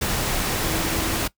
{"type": "tone in noise", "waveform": "sine", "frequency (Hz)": 323.9, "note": "E4", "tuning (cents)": -30, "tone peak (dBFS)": -30, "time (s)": [0.63, 1.21], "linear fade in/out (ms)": 10, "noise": "pink", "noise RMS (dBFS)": -24, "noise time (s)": [0.01, 1.28], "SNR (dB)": -9, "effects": ["noise-tail reverb RT60 0.1 s tail -19 dB re dry"]}